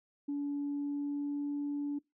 sine tone with pitch glide, 286.2 to 288.2 Hz, D4 to D4, -45 to -33 cents, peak -31 dBFS, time 0.28-1.99 s, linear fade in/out 10 ms, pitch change +12 cents, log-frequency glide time 0.7-1.54 s, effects noise-tail reverb RT60 0.2 s tail -23 dB re dry + tanh soft clip ceiling -29 dBFS

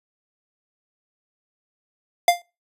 square tone with exponential decay, 698.5 Hz, F5, in tune, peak -9 dBFS, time 2.28-2.42 s, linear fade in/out 2 ms, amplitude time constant 29 ms, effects noise-tail reverb RT60 0.3 s tail -26 dB re dry + resampled to 32000 Hz

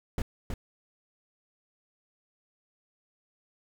brown noise with echo, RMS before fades -28 dBFS, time 0.18-0.22 s, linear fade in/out 2 ms, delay 320 ms, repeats 1, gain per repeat -4 dB, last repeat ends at 0.54 s, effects none

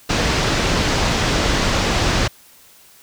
pink low-pass noise, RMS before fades -18 dBFS, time 0.09-2.28 s, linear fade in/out 10 ms, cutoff 6400 Hz, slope 24 dB/octave, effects white hiss -48 dBFS RMS until 3.02 s

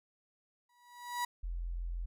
35% pulse tone with exponential growth, 970 Hz, B5, 31 cents flat, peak -29 dBFS, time 0.69-1.25 s, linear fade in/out 5 ms, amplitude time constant 120 ms
sine tone, 43 Hz, F1, 26 cents flat, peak -35 dBFS, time 1.43-2.06 s, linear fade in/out 10 ms
effects none

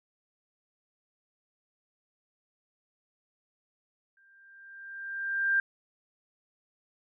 sine tone with exponential growth, 1588 Hz, G6, 22 cents sharp, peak -21 dBFS, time 4.17-5.6 s, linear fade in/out 2 ms, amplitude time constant 310 ms, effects none

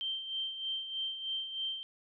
sine tone with tremolo, 3136 Hz, G7, in tune, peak -32 dBFS, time 0.01-1.83 s, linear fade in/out 0 ms, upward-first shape sine, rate 3.2 Hz, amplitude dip 60%, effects none

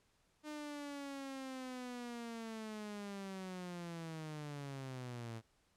sawtooth linear sweep, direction down, 304 to 110.7 Hz, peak -40 dBFS, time 0.43-5.42 s, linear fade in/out 50 ms, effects pink hiss -75 dBFS RMS until 5.76 s + low-pass 10000 Hz 12 dB/octave

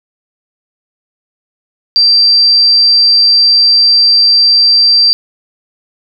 sine tone, 4699 Hz, D8, in tune, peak -4 dBFS, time 1.96-5.13 s, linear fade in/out 0 ms, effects none

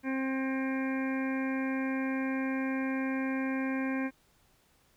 harmonic tone with a mistuned harmonic, 265.2 Hz, C4, 23 cents sharp, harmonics 1 / 2 / 3 / 4 / 6 / 7 / 8 / 9, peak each -30 / -40 / -45 / -44 / -41 / -46 / -46 / -44 dBFS, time 0.03-4.11 s, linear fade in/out 50 ms, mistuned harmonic 8, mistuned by +18 cents, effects pink hiss -67 dBFS RMS until 4.96 s

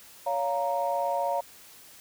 sine chord, Bb minor, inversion first, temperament equal with one note detuned, 562.8 / 698.5 / 932.3 Hz, Db5 / F5 / Bb5, +26 / 0 / 0 cents, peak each -29 dBFS, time 0.26-1.41 s, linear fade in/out 10 ms, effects tanh soft clip ceiling -16 dBFS + white hiss -51 dBFS RMS until 2 s

